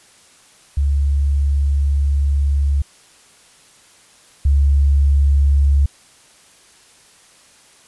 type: tone pair in turn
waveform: sine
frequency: 70.5 / 70.24 Hz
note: C#2 / C#2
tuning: +30 / +23 cents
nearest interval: unison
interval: 7 cents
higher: first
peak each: -13 / -10 dBFS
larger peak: second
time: 0.77-2.82 / 4.45-5.86 s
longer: first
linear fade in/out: 5 ms
effects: white hiss -49 dBFS RMS until 7.87 s + resampled to 24000 Hz